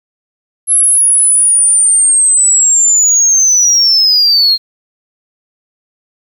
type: linear sweep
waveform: sine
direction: down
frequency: 11070 to 4186 Hz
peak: -4 dBFS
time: 0.67-4.58 s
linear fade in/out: 50 ms
effects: tanh soft clip ceiling -3 dBFS + 7-bit